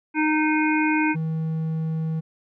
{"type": "harmonic tone", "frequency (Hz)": 308.4, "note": "D#4", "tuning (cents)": -15, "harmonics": [1, 3, 5, 7, 8], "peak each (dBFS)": [-20, -26, -28, -29, -28], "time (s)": [0.14, 1.16], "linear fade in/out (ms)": 50}
{"type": "tone", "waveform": "triangle", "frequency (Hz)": 160, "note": "D#3", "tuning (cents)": 49, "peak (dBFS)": -21, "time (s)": [1.14, 2.21], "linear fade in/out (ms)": 20}
{"effects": []}